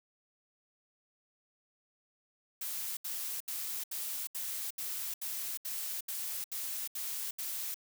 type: noise bursts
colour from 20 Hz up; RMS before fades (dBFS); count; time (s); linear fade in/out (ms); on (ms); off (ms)
blue; -38; 12; 2.61-7.744; 5; 360; 74
effects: none